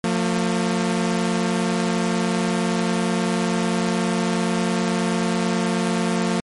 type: tone pair together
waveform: sawtooth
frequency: 177.41 / 226.8 Hz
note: F3 / A#3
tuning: +28 / -47 cents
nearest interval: major third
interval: 425 cents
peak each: -18 dBFS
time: 0.04-6.4 s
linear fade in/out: 0 ms
effects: MP3 48 kbps